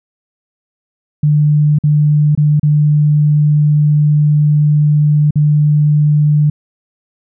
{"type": "tone with dropouts", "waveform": "sine", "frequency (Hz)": 149.2, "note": "D3", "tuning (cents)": 28, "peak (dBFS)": -7, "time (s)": [1.23, 6.5], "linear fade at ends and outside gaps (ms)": 5, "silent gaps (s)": [[1.787, 1.837], [2.351, 2.375], [2.597, 2.63], [5.308, 5.356]], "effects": []}